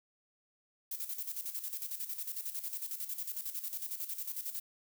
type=noise with tremolo; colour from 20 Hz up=violet; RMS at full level=-38 dBFS; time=0.91-4.6 s; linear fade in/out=5 ms; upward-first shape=square; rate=11 Hz; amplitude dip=65%; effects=none